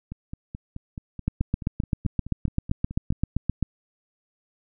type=two click trains; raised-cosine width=5 ms; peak=-10 / -22 dBFS; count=19 / 15; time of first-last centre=1.28-3.627 / 0.12-3.124 s; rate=7.67 / 4.66 Hz; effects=none